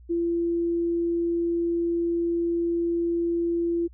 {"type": "tone", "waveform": "sine", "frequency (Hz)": 340, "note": "F4", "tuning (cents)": -46, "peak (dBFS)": -22, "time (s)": [0.09, 3.88], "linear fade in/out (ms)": 20, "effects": ["added 60 Hz sine -46 dBFS peak until 3.93 s"]}